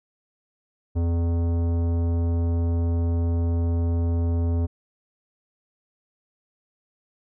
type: tone with tanh clipping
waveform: sine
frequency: 84.6 Hz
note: E2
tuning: 45 cents sharp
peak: -22 dBFS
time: 0.95-4.67 s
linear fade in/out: 20 ms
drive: 15 dB
effects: none